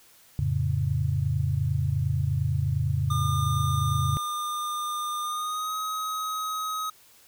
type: chord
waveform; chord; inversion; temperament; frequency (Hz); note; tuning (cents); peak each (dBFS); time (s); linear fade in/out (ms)
sine; F augmented; none; equal; 87.31 / 110 / 138.59; F2 / A2 / C#3; 0 / 0 / 0; -28 / -28 / -26; 0.39-4.17; 0
type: tone with pitch glide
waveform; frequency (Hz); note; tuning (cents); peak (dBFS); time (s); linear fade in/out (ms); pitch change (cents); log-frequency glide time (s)
square; 1208 to 1266.6; D6 to D#6; +48 to +30; -29; 3.1-6.9; 5; +82; 5.22-5.75
effects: white hiss -56 dBFS RMS until 7.27 s